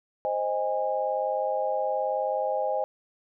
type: chord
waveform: sine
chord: Ab major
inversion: first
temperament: equal with one note detuned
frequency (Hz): 523.3 / 622.3 / 817.8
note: C5 / Eb5 / Ab5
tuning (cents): 0 / 0 / -27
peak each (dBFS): -29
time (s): 0.25-2.84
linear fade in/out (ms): 0
effects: none